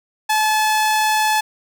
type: tone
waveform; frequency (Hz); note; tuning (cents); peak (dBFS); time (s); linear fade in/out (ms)
sawtooth; 862; A5; -36; -11; 0.29-1.41; 10
effects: none